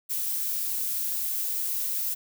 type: noise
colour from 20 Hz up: violet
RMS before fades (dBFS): -29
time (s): 0.09-2.15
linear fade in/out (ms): 20
effects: none